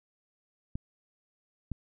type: clicks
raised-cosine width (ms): 5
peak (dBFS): -22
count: 2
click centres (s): 0.755 / 1.717
effects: none